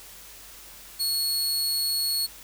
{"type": "tone", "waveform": "sawtooth", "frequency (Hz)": 4350, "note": "C#8", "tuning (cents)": -33, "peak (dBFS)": -21, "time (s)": [0.99, 2.27], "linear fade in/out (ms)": 20, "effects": ["added 47 Hz sine -56 dBFS peak until 2.43 s", "white hiss -46 dBFS RMS until 2.43 s"]}